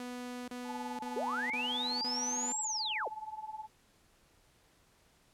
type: tone bursts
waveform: sawtooth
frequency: 246.9 Hz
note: B3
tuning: in tune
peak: -36 dBFS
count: 5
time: 0-2.524 s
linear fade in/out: 2 ms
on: 480 ms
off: 31 ms
type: tone with tremolo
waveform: sine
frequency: 866 Hz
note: A5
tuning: 28 cents flat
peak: -36 dBFS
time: 0.64-3.68 s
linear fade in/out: 50 ms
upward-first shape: triangle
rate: 19 Hz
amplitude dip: 90%
type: linear two-way sweep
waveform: sine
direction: up then down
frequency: 370 to 7750 to 370 Hz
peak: -33 dBFS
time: 1.16-3.08 s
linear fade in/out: 5 ms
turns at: 2.61 s
effects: pink hiss -67 dBFS RMS until 5.33 s + low-pass 12000 Hz 12 dB/octave